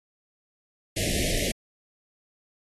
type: band-stop noise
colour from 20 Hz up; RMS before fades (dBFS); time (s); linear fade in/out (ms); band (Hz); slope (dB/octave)
pink; -27; 0.96-1.52; 10; 700 to 1800; 96
effects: AAC 32 kbps